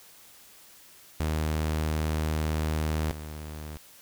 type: tone pair in turn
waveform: sawtooth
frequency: 77.78 / 76.53 Hz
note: D#2 / D#2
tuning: 0 / -28 cents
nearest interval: unison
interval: 28 cents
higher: first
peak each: -22 / -33 dBFS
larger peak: first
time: 1.2-3.11 / 3.11-3.77 s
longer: first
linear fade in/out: 0 ms
effects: white hiss -53 dBFS RMS until 4.01 s